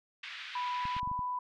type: band-pass noise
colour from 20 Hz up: pink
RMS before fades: -44 dBFS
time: 0.23-1 s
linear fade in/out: 5 ms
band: 1600 to 3700 Hz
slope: 24 dB/octave
type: tone with pitch glide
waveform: sine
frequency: 987.8 to 993.5 Hz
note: B5 to B5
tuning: 0 to +10 cents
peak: -32 dBFS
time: 0.55-1.39 s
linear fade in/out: 5 ms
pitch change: +10 cents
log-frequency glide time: 0.68-1.07 s
type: clicks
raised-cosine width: 5 ms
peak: -31 dBFS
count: 6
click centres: 0.854 / 0.966 / 1.031 / 1.075 / 1.115 / 1.192 s
effects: none